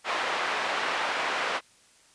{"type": "band-pass noise", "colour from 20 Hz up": "pink", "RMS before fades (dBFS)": -29, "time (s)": [0.04, 1.61], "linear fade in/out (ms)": 50, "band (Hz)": [750, 2600], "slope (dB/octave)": 12, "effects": ["white hiss -59 dBFS RMS until 2.14 s", "resampled to 22050 Hz"]}